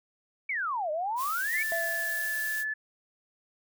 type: exponential two-way sweep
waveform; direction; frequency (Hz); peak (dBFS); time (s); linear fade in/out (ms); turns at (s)
sine; down then up; 2329 to 592 to 2329; -28; 0.49-1.63; 5; 0.91
type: noise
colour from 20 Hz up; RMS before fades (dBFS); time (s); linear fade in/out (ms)
blue; -38; 1.16-2.65; 50
type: tone with pitch glide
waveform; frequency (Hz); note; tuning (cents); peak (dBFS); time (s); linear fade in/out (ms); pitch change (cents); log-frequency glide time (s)
sine; 1760 to 1732.8; A6 to A6; 0 to -27; -29; 1.53-2.74; 10; -27; 1.67-1.84
type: tone with exponential decay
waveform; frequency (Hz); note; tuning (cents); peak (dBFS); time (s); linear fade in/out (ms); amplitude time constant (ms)
triangle; 669; E5; +25; -27; 1.72-2.69; 0; 210
effects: none